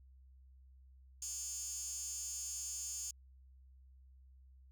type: tone with high-pass filter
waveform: 15% pulse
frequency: 293.7 Hz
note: D4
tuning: in tune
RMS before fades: -43 dBFS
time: 1.22-3.11 s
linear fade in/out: 2 ms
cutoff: 6700 Hz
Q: 6
effects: added 65 Hz sine -58 dBFS peak until 4.71 s